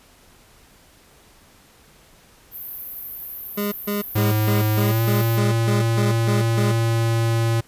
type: high-pass noise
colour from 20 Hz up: pink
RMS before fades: -29 dBFS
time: 2.51-5.4 s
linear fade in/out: 50 ms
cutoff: 12000 Hz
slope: 96 dB/octave
type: tone bursts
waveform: 25% pulse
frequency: 204.8 Hz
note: G#3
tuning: 24 cents flat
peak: -18 dBFS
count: 11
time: 3.57-6.72 s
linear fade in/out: 10 ms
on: 150 ms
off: 150 ms
type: tone with pitch glide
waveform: square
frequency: 107.6 to 114.66 Hz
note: A2 to A#2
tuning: -38 to -28 cents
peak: -18 dBFS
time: 4.15-7.61 s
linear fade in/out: 10 ms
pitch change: +110 cents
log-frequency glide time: 4.78-5.03 s
effects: pink hiss -52 dBFS RMS until 7.67 s + resampled to 32000 Hz